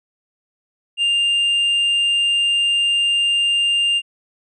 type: tone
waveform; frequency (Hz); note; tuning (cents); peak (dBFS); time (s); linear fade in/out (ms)
triangle; 2800; F7; +4; -13; 0.97-4.02; 50
effects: resampled to 24000 Hz